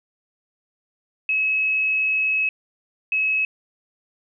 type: tone bursts at uneven times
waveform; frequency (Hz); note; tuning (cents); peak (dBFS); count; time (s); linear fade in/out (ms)
sine; 2572; E7; -43; -18; 2; 1.29-2.49 / 3.12-3.45; 2
effects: none